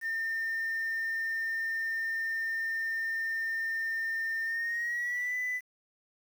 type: tone with pitch glide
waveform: sine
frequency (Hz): 1809 to 1995.7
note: A6 to B6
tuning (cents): +48 to +18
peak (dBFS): -28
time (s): 0.01-5.61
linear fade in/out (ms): 50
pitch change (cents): +170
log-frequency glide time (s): 4.45-5.36
effects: tanh soft clip ceiling -28 dBFS + 9-bit